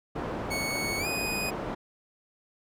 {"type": "low-pass noise", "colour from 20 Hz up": "white", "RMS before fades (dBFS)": -34, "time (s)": [0.15, 1.75], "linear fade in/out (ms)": 10, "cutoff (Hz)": 750, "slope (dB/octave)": 12}
{"type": "tone with pitch glide", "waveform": "sawtooth", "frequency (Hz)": [2217, 2488], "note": ["C#7", "D#7"], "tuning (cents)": [0, -1], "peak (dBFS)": -27, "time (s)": [0.5, 1.51], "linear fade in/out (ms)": 20, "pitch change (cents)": 199, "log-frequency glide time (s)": [0.99, 1.07]}
{"effects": []}